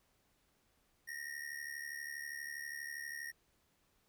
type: ring-modulated tone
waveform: square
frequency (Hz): 1864.7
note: A#6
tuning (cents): 0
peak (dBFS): -40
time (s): 1.07-3.32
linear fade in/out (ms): 20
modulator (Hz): 36.2
effects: pink hiss -75 dBFS RMS until 4.08 s